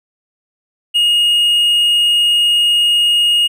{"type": "tone", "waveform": "triangle", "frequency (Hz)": 2864, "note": "F7", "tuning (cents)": 43, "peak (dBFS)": -8, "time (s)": [0.94, 3.48], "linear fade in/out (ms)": 20, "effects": []}